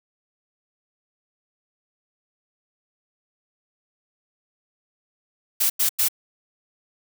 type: noise bursts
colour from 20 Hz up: blue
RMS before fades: -20 dBFS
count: 3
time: 5.6-6.086 s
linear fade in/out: 10 ms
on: 100 ms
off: 93 ms
effects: none